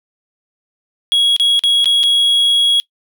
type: tone with dropouts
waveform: triangle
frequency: 3321 Hz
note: G#7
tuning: 1 cent flat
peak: -8 dBFS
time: 1.12-2.8 s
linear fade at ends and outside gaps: 0 ms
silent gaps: 1.364-1.398 / 1.593-1.637 / 1.844-1.857 / 2.032-2.037 s
effects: noise-tail reverb RT60 0.1 s tail -23 dB re dry